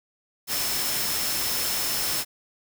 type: tone in noise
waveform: sine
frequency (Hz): 5290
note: E8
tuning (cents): +5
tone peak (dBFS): -32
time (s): 0.47-2.25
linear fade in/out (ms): 50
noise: white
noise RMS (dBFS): -27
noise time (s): 0.47-2.25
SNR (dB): -8
effects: none